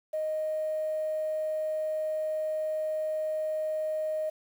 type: tone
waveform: sine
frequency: 622.3 Hz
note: D#5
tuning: in tune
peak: -27 dBFS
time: 0.13-4.3 s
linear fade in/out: 10 ms
effects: tanh soft clip ceiling -24 dBFS + 9-bit